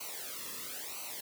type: noise with flanger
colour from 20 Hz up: white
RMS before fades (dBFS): -42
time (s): 0-1.21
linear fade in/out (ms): 10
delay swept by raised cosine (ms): 0.57 to 1.35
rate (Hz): 1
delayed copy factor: -0.9
effects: none